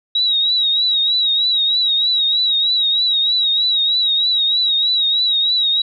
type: tone with vibrato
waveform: sine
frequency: 3835 Hz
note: A#7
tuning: 48 cents sharp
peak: -13 dBFS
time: 0.15-5.82 s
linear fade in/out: 5 ms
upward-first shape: triangle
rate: 3.2 Hz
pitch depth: 75 cents each way
effects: none